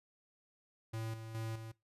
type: tone with tremolo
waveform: square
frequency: 112.1 Hz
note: A2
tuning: 33 cents sharp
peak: -39 dBFS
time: 0.93-1.72 s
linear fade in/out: 10 ms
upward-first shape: square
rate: 2.4 Hz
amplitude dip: 55%
effects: noise-tail reverb RT60 0.2 s tail -20 dB re dry + resampled to 32000 Hz